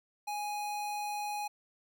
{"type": "tone", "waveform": "square", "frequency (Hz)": 830.6, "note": "G#5", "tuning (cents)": 0, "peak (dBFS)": -35, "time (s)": [0.27, 1.48], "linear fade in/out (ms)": 10, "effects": []}